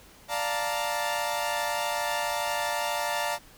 sawtooth chord, Bb major seventh, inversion first, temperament equal, 587.3 / 698.5 / 880 / 932.3 Hz, D5 / F5 / A5 / Bb5, 0 / 0 / 0 / 0 cents, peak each -29 dBFS, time 0.28-3.39 s, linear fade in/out 50 ms, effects pink hiss -53 dBFS RMS until 3.57 s

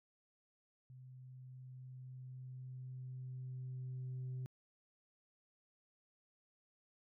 sine tone with level ramp, 128.3 Hz, C3, 34 cents flat, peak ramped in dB -53 to -38 dBFS, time 0.9-4.46 s, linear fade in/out 0 ms, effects tanh soft clip ceiling -39 dBFS

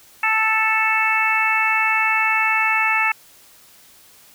harmonic tone, 440 Hz, A4, in tune, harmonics 2 / 3 / 4 / 5 / 6, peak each -23 / -23 / -23 / -21 / -21 dBFS, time 0.23-3.12 s, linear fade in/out 5 ms, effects white hiss -49 dBFS RMS until 4.34 s

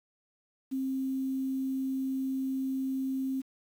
sine tone with quantisation, 265.1 Hz, C4, 23 cents sharp, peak -29 dBFS, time 0.71-3.42 s, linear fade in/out 20 ms, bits 9, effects none

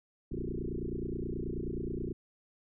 sine tone with frequency modulation, 196.6 Hz, G3, 5 cents sharp, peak -33 dBFS, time 0.31-2.13 s, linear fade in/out 10 ms, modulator 29.4 Hz, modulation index 6.9, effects none

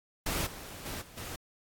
pink noise with level steps, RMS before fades -32 / -45 / -39 / -53 / -41 dBFS, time 0.26-1.36 s, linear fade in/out 5 ms, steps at 0.46 / 0.85 / 1.01 / 1.17 s, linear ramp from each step 10 ms, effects AAC 64 kbps

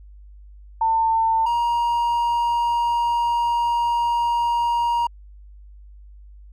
sine / triangle tone pair in turn, 899 / 944.8 Hz, A5 / A#5, +37 / +23 cents, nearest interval minor second, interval 86 cents, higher second, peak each -16 / -16 dBFS, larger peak neither, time 0.81-1.46 / 1.46-5.07 s, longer second, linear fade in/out 5 ms, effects added 50 Hz sine -41 dBFS peak until 6.52 s

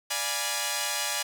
5% pulse chord, D diminished seventh, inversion none, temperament equal with one note detuned, 587.3 / 698.5 / 830.6 / 977 Hz, D5 / F5 / Ab5 / Cb6, 0 / 0 / 0 / -19 cents, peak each -22 / -25 / -19 / -22 dBFS, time 0.1-1.23 s, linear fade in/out 10 ms, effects none

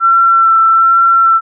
sine tone with vibrato, 1346 Hz, E6, 36 cents sharp, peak -5 dBFS, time 0-1.41 s, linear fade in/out 50 ms, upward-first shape sine, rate 1.2 Hz, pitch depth 15 cents each way, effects none

